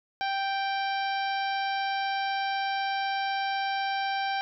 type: harmonic tone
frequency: 784 Hz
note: G5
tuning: in tune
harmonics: 1 / 2 / 3 / 4 / 5 / 6 / 7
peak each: -28 / -34 / -38 / -40 / -42 / -44 / -45 dBFS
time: 0.21-4.41 s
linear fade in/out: 0 ms
effects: none